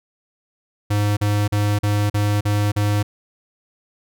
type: tone bursts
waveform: square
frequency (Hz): 103.5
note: G#2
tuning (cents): -5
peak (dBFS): -17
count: 7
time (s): 0.9-3.03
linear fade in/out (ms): 10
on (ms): 270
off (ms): 40
effects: none